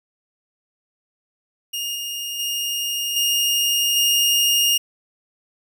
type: tone with level steps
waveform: sawtooth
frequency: 2838 Hz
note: F7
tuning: 27 cents sharp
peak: -21 / -23 / -19 / -14 / -12 dBFS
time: 1.73-4.78 s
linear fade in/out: 10 ms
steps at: 1.95 / 2.39 / 3.16 / 3.96 s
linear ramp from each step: 5 ms
effects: none